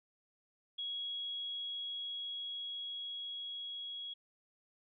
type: tone with level ramp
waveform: sine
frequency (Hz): 3322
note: G#7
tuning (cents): 0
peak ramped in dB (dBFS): -37 to -41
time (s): 0.78-4.14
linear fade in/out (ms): 10
effects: none